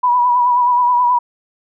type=tone with vibrato; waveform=sine; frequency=979 Hz; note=B5; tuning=15 cents flat; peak=-10 dBFS; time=0.03-1.19 s; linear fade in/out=10 ms; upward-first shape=sine; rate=9.4 Hz; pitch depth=39 cents each way; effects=none